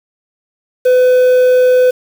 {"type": "tone with quantisation", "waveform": "triangle", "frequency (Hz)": 504, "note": "B4", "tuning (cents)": 35, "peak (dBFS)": -4, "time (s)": [0.85, 1.91], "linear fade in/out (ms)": 10, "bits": 5, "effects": []}